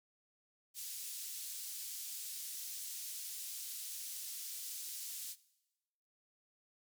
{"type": "band-pass noise", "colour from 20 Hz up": "white", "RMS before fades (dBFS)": -45, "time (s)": [0.74, 5.36], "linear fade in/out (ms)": 50, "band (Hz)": [4400, 15000], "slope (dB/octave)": 12, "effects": ["noise-tail reverb RT60 1.0 s tail -20 dB re dry"]}